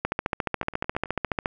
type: two click trains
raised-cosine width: 0.5 ms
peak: -24 / -9 dBFS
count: 5 / 21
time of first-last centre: 0.63-1.058 / 0.05-1.458 s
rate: 9.35 / 14.2 Hz
effects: none